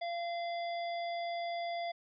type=harmonic tone; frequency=687 Hz; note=F5; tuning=29 cents flat; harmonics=1 / 3 / 5 / 7; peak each=-35 / -45 / -49 / -52 dBFS; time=0.01-1.92 s; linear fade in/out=10 ms; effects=none